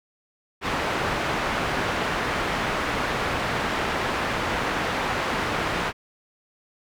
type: low-pass noise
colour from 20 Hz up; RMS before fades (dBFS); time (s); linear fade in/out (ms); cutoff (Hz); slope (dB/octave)
white; -26; 0.61-5.93; 50; 1700; 12
effects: none